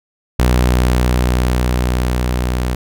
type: tone with level ramp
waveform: sawtooth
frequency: 61.74 Hz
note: B1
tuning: in tune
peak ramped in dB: -6 to -12 dBFS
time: 0.39-2.75 s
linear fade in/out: 5 ms
effects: none